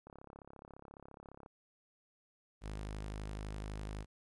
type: click train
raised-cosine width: 1 ms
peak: -38 dBFS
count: 49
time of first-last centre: 0.07-1.461 s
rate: 34.5 Hz
type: tone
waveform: sawtooth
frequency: 51.91 Hz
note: G#1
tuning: in tune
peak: -37 dBFS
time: 2.61-4.06 s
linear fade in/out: 50 ms
effects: resampled to 24000 Hz + 13-bit